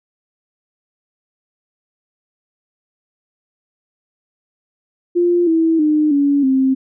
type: tone with pitch steps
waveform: sine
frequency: 349.2 / 325.8 / 304 / 283.6 / 264.6 Hz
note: F4 / E4 / D#4 / C#4 / C4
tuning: 0 / -20 / -40 / +40 / +20 cents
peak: -11 dBFS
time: 5.15-6.75 s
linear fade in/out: 20 ms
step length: 320 ms
effects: none